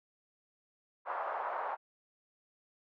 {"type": "band-pass noise", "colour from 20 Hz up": "white", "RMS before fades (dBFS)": -37, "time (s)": [1.05, 1.77], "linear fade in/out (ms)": 50, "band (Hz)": [660, 1100], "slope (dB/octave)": 24, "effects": []}